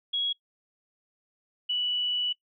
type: tone pair in turn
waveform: sine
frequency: 3322 / 2955 Hz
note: G#7 / F#7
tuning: 0 / -3 cents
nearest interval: major second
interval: 203 cents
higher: first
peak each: -25 dBFS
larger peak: neither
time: 0.13-0.33 / 1.69-2.33 s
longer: second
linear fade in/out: 10 ms
effects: noise-tail reverb RT60 0.1 s tail -22 dB re dry

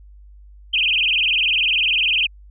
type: tone with vibrato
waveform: sine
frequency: 2801 Hz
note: F7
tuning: 4 cents sharp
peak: -15 dBFS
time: 0.73-2.27 s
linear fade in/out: 10 ms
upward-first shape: sine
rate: 20 Hz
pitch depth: 230 cents each way
effects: added 50 Hz sine -41 dBFS peak until 2.5 s

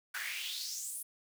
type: noise with high-pass filter sweep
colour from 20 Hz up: pink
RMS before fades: -40 dBFS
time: 0.14-1.03 s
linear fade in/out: 10 ms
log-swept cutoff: 1500 to 11000 Hz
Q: 4.2
effects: none

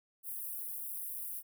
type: high-pass noise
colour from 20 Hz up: white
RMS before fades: -41 dBFS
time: 0.23-1.43 s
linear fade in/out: 50 ms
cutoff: 9900 Hz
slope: 48 dB/octave
effects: none

